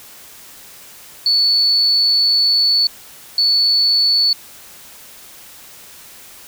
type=tone bursts at uneven times; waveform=sine; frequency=4448 Hz; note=C#8; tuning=5 cents sharp; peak=-11 dBFS; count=2; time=1.26-2.87 / 3.38-4.33 s; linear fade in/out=2 ms; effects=white hiss -40 dBFS RMS until 6.47 s